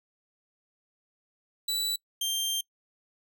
sawtooth tone pair in turn, 3951 / 3170 Hz, B7 / G7, 0 / +19 cents, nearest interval major third, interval 381 cents, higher first, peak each -24 dBFS, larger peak neither, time 1.68-1.96 / 2.21-2.61 s, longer second, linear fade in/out 5 ms, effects noise-tail reverb RT60 0.1 s tail -25 dB re dry

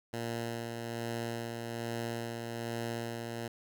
10% pulse tone with tremolo, 116.54 Hz, A#2, in tune, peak -26 dBFS, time 0.13-3.48 s, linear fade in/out 5 ms, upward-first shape sine, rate 1.2 Hz, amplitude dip 35%, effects none

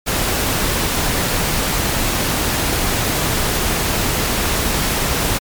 pink noise, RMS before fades -18 dBFS, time 0.06-5.39 s, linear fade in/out 20 ms, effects MP3 96 kbps

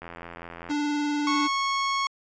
click train, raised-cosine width 0.5 ms, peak -24 dBFS, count 60, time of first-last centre 0.02-0.712 s, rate 85.2 Hz
square tone with vibrato, 293.7 Hz, D4, in tune, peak -25 dBFS, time 0.69-1.48 s, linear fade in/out 20 ms, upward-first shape triangle, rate 20 Hz, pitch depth 28 cents each way
sawtooth tone, 1100 Hz, C#6, 14 cents flat, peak -20 dBFS, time 1.27-2.07 s, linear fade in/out 2 ms
effects resampled to 16000 Hz

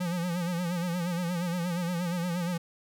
square tone with vibrato, 174.8 Hz, F3, 2 cents sharp, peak -29 dBFS, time 0-2.58 s, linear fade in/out 10 ms, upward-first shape sine, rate 8.5 Hz, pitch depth 77 cents each way, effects none

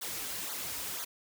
white noise with flanger, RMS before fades -38 dBFS, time 0.01-1.05 s, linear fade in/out 10 ms, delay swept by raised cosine 0.37 to 5.87 ms, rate 2 Hz, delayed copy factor -1, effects none

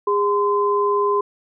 sine tone pair together, 408 / 1028.1 Hz, G#4 / C6, -31 / -31 cents, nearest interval octave + major third, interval 1600 cents, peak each -18 / -19 dBFS, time 0.07-1.21 s, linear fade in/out 5 ms, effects none

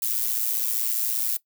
violet noise with amplitude modulation, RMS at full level -22 dBFS, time 0.02-1.37 s, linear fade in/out 5 ms, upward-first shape sine, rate 115 Hz, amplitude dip 75%, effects noise-tail reverb RT60 0.1 s tail -18 dB re dry

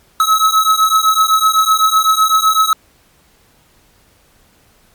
square beating tone pair, 1286 / 1293.9 Hz, E6 / E6, -43 / -33 cents, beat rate 7.9 Hz, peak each -13 dBFS, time 0.2-2.73 s, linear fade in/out 2 ms, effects pink hiss -52 dBFS RMS until 4.94 s + MP3 96 kbps

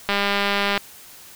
click train, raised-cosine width 0.3 ms, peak -5 dBFS, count 139, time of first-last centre 0.09-0.777 s, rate 201 Hz, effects white hiss -44 dBFS RMS until 1.35 s

